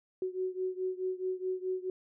sine beating tone pair, 370 / 374.7 Hz, F#4 / F#4, 0 / +22 cents, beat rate 4.7 Hz, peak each -34 / -36 dBFS, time 0.22-1.9 s, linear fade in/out 2 ms, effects none

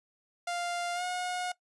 sawtooth tone with pitch glide, 698.5 to 722.7 Hz, F5 to F#5, 0 to -41 cents, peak -28 dBFS, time 0.47-1.52 s, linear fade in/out 5 ms, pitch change +59 cents, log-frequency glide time 0.94-1.03 s, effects noise-tail reverb RT60 0.1 s tail -19 dB re dry + resampled to 24000 Hz

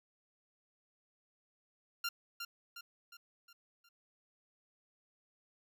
15% pulse tone with echo, 1390 Hz, F6, 9 cents flat, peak -28 dBFS, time 2.04-2.09 s, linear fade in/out 5 ms, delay 360 ms, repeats 5, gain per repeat -6 dB, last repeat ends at 3.89 s, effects none

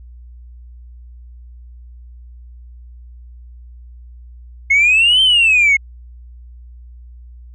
sine exponential two-way sweep, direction up then down, 2155 to 3139 to 2155 Hz, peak -7 dBFS, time 4.7-5.77 s, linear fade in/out 10 ms, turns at 5.22 s, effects tanh soft clip ceiling -6 dBFS + added 60 Hz sine -35 dBFS peak until 7.54 s

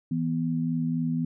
sine tone pair together, 163.1 / 246.9 Hz, E3 / B3, -18 / 0 cents, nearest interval perfect fifth, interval 718 cents, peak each -27 dBFS, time 0.11-1.25 s, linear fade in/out 5 ms, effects none

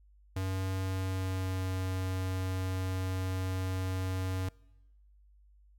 square tone with pitch glide, 94.6 to 93.46 Hz, F#2 to F#2, +39 to +18 cents, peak -32 dBFS, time 0.36-4.49 s, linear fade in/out 5 ms, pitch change -21 cents, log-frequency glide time 0.82-1.69 s, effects noise-tail reverb RT60 1.0 s tail -24 dB re dry + added 50 Hz sine -58 dBFS peak until 5.78 s

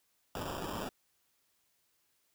white noise with sample-and-hold, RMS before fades -39 dBFS, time 0.35-0.89 s, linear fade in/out 2 ms, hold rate 2100 Hz, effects white hiss -75 dBFS RMS until 2.34 s

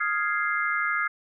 sine chord, F minor seventh, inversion third, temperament equal, 1244.5 / 1396.9 / 1661.2 / 2093 Hz, Eb6 / F6 / Ab6 / C7, 0 / 0 / 0 / 0 cents, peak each -29 dBFS, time 0-1.08 s, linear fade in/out 10 ms, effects none

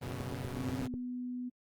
sawtooth chord, F# suspended fourth, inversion none, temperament equal with one note detuned, 93.9 / 123.47 / 138.59 Hz, F#2 / B2 / C#3, +26 / 0 / 0 cents, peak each -38 / -36 / -38 dBFS, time 0.01-0.88 s, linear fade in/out 20 ms
click train, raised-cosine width 3 ms, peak -26 dBFS, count 8, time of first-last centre 0.08-0.94 s, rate 8.14 Hz
sine tone with pitch glide, 259.7 to 248.1 Hz, C4 to B3, -13 to +8 cents, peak -36 dBFS, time 0.56-1.5 s, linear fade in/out 20 ms, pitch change -79 cents, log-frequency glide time 0.81-0.91 s
effects Opus 24 kbps

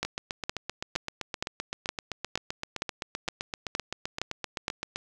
two click trains, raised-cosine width 0.2 ms, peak -15 / -11 dBFS, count 39 / 11, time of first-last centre 0.05-4.96 / 0.03-4.681 s, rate 7.74 / 2.15 Hz, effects none

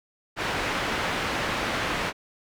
white low-pass noise, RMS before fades -28 dBFS, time 0.36-2.13 s, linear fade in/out 50 ms, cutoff 2100 Hz, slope 12 dB/octave, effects none

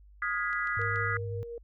sine chord, F half-diminished seventh, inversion third, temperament equal with one note detuned, 1244.5 / 1423.8 / 1661.2 / 1975.5 Hz, Eb6 / F6 / Ab6 / Cb7, 0 / +33 / 0 / 0 cents, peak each -34 dBFS, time 0.22-1.17 s, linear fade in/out 2 ms
click train, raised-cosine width 0.2 ms, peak -33 dBFS, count 4, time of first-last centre 0.53-0.959 s, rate 6.99 Hz
sine tone with vibrato, 102 Hz, G#2, 31 cents flat, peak -33 dBFS, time 0.77-1.43 s, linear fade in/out 0 ms, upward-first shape sine, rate 13 Hz, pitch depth 37 cents each way
sine tone with tremolo, 469.9 Hz, A#4, 14 cents sharp, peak -36 dBFS, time 0.79-1.58 s, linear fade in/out 2 ms, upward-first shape sine, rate 5.6 Hz, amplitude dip 30%
effects added 50 Hz sine -52 dBFS peak until 1.63 s

